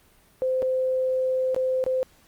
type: tone with dropouts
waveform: sine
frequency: 517 Hz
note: C5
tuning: 21 cents flat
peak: -21 dBFS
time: 0.42-2.03 s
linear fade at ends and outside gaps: 0 ms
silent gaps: 0.621-0.627 / 1.546-1.563 / 1.84-1.864 s
effects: pink hiss -58 dBFS RMS until 2.27 s + Opus 32 kbps